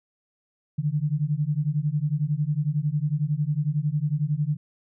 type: beating tone pair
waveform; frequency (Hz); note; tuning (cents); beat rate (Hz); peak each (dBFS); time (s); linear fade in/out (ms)
sine; 143.7 / 154.7; D3 / D#3; -37 / -10; 11; -25; 0.78-4.57; 10
effects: none